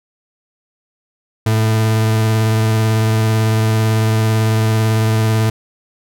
40% pulse tone with vibrato, 110.2 Hz, A2, 3 cents sharp, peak -11 dBFS, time 1.46-5.5 s, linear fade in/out 5 ms, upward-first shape sine, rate 18 Hz, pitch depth 16 cents each way, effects none

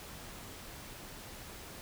silence, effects pink hiss -48 dBFS RMS until 1.81 s

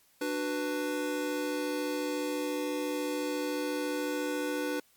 square chord, B minor, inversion first, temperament just, 296.3 / 370.4 / 493.9 Hz, D4 / F#4 / B4, +15 / +2 / 0 cents, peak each -34 / -39 / -35 dBFS, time 0.21-4.8 s, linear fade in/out 5 ms, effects white hiss -65 dBFS RMS until 4.96 s + MP3 96 kbps

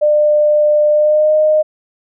sine tone with pitch glide, 599 to 615.5 Hz, D5 to D#5, +34 to -19 cents, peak -8 dBFS, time 0.01-1.63 s, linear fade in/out 20 ms, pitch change +47 cents, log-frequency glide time 0.92-1.34 s, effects none

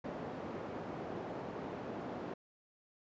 white band-pass noise, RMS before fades -43 dBFS, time 0.04-2.34 s, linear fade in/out 5 ms, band 130 to 600 Hz, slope 12 dB/octave, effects resampled to 16000 Hz

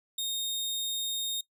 sawtooth tone, 3700 Hz, A#7, 14 cents flat, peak -27 dBFS, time 0.18-1.41 s, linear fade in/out 5 ms, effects noise-tail reverb RT60 0.1 s tail -22 dB re dry

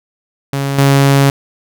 sawtooth tone with level steps, 138.59 Hz, C#3, in tune, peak -11 / -3 dBFS, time 0.53-1.3 s, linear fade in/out 2 ms, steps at 0.78 s, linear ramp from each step 5 ms, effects none

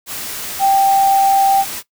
sine tone in noise, 784 Hz, G5, in tune, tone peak -9 dBFS, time 0.59-1.65 s, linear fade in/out 50 ms, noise white, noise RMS -26 dBFS, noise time 0.06-1.83 s, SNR +14 dB, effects noise-tail reverb RT60 0.1 s tail -17 dB re dry

